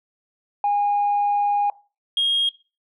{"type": "tone pair in turn", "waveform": "sine", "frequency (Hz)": [818, 3254], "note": ["G#5", "G#7"], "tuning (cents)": [-26, -36], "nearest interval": "2 octaves", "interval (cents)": 2390, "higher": "second", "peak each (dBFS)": -16, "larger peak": "neither", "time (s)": [[0.64, 1.7], [2.17, 2.49]], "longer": "first", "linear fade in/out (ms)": 2, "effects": ["noise-tail reverb RT60 0.3 s tail -19 dB re dry", "tanh soft clip ceiling -14 dBFS"]}